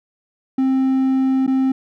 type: tone with dropouts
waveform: triangle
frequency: 264 Hz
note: C4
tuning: 16 cents sharp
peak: -12 dBFS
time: 0.58-1.72 s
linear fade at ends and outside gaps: 5 ms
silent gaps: 1.466-1.476 s
effects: none